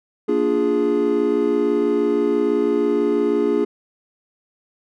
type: chord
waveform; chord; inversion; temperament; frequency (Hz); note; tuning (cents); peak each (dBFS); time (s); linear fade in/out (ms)
triangle; Bb dominant seventh; none; equal with one note detuned; 233.1 / 291.6 / 349.2 / 415.3; Bb3 / D4 / F4 / Ab4; 0 / -12 / 0 / 0; -23 / -20 / -21 / -17; 0.28-3.65; 10
effects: none